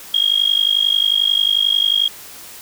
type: tone with amplitude modulation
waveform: sine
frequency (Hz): 3266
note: G#7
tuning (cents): -30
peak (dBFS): -9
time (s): 0.14-2.08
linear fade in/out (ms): 5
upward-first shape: sine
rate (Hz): 51.2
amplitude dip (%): 90
effects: white hiss -37 dBFS RMS until 2.61 s

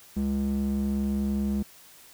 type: tone with band-pass filter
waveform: square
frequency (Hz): 68.8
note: C#2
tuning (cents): -12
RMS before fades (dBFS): -27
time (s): 0.16-1.63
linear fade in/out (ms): 10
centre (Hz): 200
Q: 2.6
effects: white hiss -52 dBFS RMS until 2.13 s

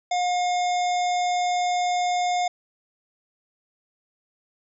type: harmonic tone with a mistuned harmonic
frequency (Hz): 716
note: F5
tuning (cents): +43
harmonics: 1 / 3 / 5 / 7 / 9 / 10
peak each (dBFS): -21 / -33 / -35 / -40 / -42 / -40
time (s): 0.11-2.48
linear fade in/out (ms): 5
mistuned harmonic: 7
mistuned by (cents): +16
effects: none

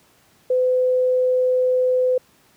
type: tone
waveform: sine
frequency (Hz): 507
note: B4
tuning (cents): +45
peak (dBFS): -15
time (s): 0.5-2.18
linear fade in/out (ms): 5
effects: pink hiss -56 dBFS RMS until 2.56 s + high-pass 100 Hz 12 dB/octave

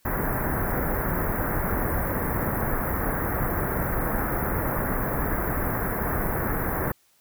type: band-stop noise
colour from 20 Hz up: pink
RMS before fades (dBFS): -26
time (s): 0.05-6.92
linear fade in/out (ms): 5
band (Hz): 1900 to 12000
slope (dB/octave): 48
effects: white hiss -63 dBFS RMS until 7.2 s

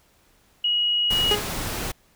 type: tone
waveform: sine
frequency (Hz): 2900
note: F#7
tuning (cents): -35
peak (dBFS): -19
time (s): 0.64-1.35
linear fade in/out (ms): 5
type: noise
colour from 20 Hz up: pink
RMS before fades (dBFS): -29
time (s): 1.1-1.92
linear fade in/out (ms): 10
type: tone with exponential decay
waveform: sawtooth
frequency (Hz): 415.3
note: G#4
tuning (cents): 0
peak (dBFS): -15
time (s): 1.31-1.57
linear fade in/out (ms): 2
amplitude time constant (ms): 55
effects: pink hiss -60 dBFS RMS until 2.15 s

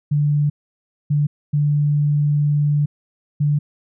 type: tone bursts at uneven times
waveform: sine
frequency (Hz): 146.83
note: D3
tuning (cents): 0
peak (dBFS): -14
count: 4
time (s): 0.11-0.5 / 1.1-1.27 / 1.53-2.86 / 3.4-3.59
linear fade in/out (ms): 10
effects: none

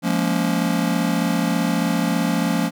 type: chord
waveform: square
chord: Bb minor seventh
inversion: second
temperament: just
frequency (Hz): 174.81 / 209.8 / 233.1 / 279.7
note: F3 / Ab3 / Bb3 / Db4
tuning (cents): +2 / +18 / 0 / +16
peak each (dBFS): -23 / -26 / -25 / -25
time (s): 0.02-2.71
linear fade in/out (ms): 50
effects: none

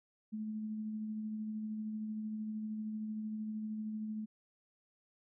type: tone with tremolo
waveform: sine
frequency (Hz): 215.7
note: A3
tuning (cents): -34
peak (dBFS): -36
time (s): 0.32-4.26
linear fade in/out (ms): 20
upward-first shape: sine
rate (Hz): 13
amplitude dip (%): 25
effects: none

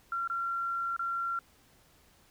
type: tone with dropouts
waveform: sine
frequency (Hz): 1371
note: F6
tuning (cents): -32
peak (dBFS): -30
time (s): 0.12-1.39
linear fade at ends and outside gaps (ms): 2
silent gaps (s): 0.276-0.299 / 0.965-0.993
effects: pink hiss -63 dBFS RMS until 2.3 s

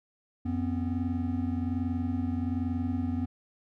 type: tone cluster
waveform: triangle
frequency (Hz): 88.3 / 246.3 / 267.5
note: F2 / B3 / C4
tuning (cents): +20 / -5 / +38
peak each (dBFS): -30 / -29 / -32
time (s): 0.45-3.26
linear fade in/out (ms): 10
effects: none

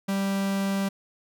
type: tone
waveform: 45% pulse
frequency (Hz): 196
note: G3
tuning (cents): 0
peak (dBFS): -24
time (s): 0.08-0.89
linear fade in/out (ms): 10
effects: none

